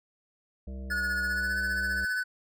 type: harmonic tone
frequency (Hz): 65.41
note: C2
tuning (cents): 0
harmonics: 1 / 3 / 5 / 7 / 9 / 10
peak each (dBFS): -36 / -43 / -53 / -53 / -53 / -59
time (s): 0.67-2.05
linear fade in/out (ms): 5
type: tone with tremolo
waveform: square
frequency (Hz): 1719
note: A6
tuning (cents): -41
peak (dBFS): -33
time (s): 0.9-2.23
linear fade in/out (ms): 2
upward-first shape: triangle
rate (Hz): 15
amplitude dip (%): 90
type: tone with pitch glide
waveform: triangle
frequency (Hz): 1450 to 1502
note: F#6 to F#6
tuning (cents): -35 to +26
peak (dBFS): -26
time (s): 0.9-2.24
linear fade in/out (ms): 20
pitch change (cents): +61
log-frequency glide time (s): 1.24-1.56
effects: none